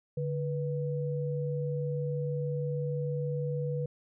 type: tone pair together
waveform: sine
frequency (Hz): 145.6 / 489.2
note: D3 / B4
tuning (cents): -15 / -16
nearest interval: octave + major sixth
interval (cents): 2099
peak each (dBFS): -31 / -34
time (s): 0.17-3.86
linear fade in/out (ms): 5
effects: none